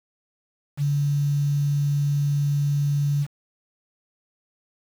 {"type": "tone with quantisation", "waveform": "sine", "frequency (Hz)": 143.6, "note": "D3", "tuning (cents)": -39, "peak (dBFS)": -19, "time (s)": [0.77, 3.27], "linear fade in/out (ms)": 50, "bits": 7, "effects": []}